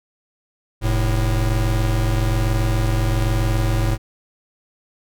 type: tone pair together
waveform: square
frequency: 43.71 / 110 Hz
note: F1 / A2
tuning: +2 / 0 cents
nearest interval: octave + major third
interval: 1598 cents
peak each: -20 dBFS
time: 0.81-3.98 s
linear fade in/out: 50 ms
effects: none